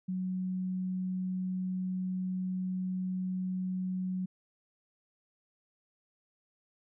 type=tone; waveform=sine; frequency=185 Hz; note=F#3; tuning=in tune; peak=-31 dBFS; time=0.08-4.26 s; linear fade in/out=10 ms; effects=none